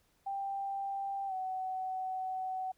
sine tone with pitch glide, 788 to 751.1 Hz, G5 to F#5, +9 to +26 cents, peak -34 dBFS, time 0.26-2.72 s, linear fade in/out 10 ms, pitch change -83 cents, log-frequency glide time 1.27-1.33 s, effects pink hiss -72 dBFS RMS until 2.77 s

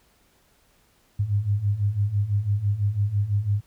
sine beating tone pair, 98.5 / 104.5 Hz, G2 / G#2, +9 / +11 cents, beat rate 6 Hz, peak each -26 / -22 dBFS, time 1.19-3.61 s, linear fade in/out 10 ms, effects pink hiss -62 dBFS RMS until 3.66 s

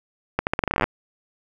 accelerating click train, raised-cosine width 0.5 ms, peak -5 dBFS, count 15, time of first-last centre 0.39-0.841 s, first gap 79 ms, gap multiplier 0.84, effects 7-bit

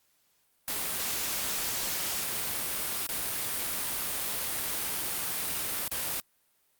white noise with dropouts, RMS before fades -32 dBFS, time 0.68-6.2 s, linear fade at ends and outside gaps 0 ms, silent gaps 3.066-3.09 / 5.879-5.915 s, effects white hiss -70 dBFS RMS until 6.79 s + Opus 48 kbps

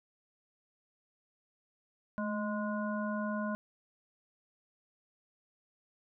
harmonic tone with a mistuned harmonic, 207.7 Hz, G#3, in tune, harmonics 1 / 3 / 5 / 7, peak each -34 / -39 / -41 / -42 dBFS, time 2.18-3.55 s, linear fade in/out 0 ms, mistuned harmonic 1, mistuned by +48 cents, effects none

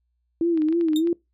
sine tone with vibrato, 324 Hz, E4, 30 cents flat, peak -18 dBFS, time 0.41-1.13 s, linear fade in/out 2 ms, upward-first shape sine, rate 3.3 Hz, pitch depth 100 cents each way
clicks, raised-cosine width 0.3 ms, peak -27 dBFS, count 8, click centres 0.575 / 0.62 / 0.686 / 0.726 / 0.811 / 0.885 / 0.933 / 1.073 s
40% pulse tone with exponential decay, 3667 Hz, A#7, 29 cents flat, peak -24 dBFS, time 0.96-1.04 s, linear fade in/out 1 ms, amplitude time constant 16 ms
effects noise-tail reverb RT60 0.2 s tail -24 dB re dry + added 60 Hz sine -69 dBFS peak until 1.33 s

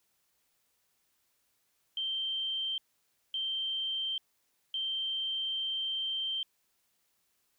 sine tone bursts at uneven times, 3136 Hz, G7, in tune, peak -31 dBFS, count 3, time 1.97-2.78 / 3.34-4.18 / 4.74-6.43 s, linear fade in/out 2 ms, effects white hiss -75 dBFS RMS until 7.58 s

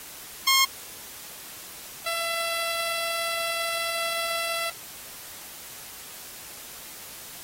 10% pulse tone pair in turn, 1072 / 670.1 Hz, C6 / E5, +42 / +28 cents, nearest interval minor sixth, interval 814 cents, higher first, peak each -9 / -18 dBFS, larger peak first, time 0.47-0.65 / 2.06-4.7 s, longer second, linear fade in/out 5 ms, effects white hiss -42 dBFS RMS until 7.43 s + AAC 48 kbps

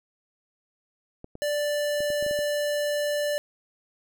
clicks, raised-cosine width 2 ms, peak -26 dBFS, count 8, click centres 1.244 / 1.354 / 2.005 / 2.103 / 2.226 / 2.264 / 2.311 / 2.39 s
square tone, 587.3 Hz, D5, in tune, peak -25 dBFS, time 1.42-3.38 s, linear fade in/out 0 ms
effects none

